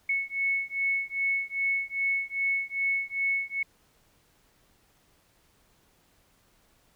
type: beating tone pair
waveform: sine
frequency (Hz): 2203 / 2205.5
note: C#7 / C#7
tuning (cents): -11 / -9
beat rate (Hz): 2.5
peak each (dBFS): -29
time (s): 0.09-3.63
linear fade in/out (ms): 5
effects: pink hiss -65 dBFS RMS until 6.95 s